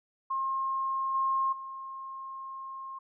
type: tone with level steps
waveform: sine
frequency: 1069 Hz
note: C6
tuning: 37 cents sharp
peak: -28 / -25 / -38 dBFS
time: 0.3-2.99 s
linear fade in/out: 10 ms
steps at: 1.14 / 1.52 s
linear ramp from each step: 10 ms
effects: none